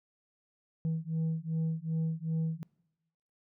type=beating tone pair; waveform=sine; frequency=160.1 / 162.7 Hz; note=D#3 / E3; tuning=+50 / -22 cents; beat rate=2.6 Hz; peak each=-31 dBFS; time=0.85-2.63 s; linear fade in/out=0 ms; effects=noise-tail reverb RT60 0.9 s tail -23 dB re dry + tanh soft clip ceiling -27 dBFS